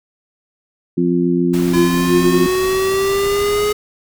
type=harmonic tone; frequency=87.31 Hz; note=F2; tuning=in tune; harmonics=2 / 3 / 4; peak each=-17 / -17 / -17 dBFS; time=0.97-2.47 s; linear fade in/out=10 ms
type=noise; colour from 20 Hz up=pink; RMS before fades=-29 dBFS; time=1.53-3.73 s; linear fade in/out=10 ms
type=exponential sweep; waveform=square; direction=up; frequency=340 to 420 Hz; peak=-15 dBFS; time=1.73-3.73 s; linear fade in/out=10 ms
effects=none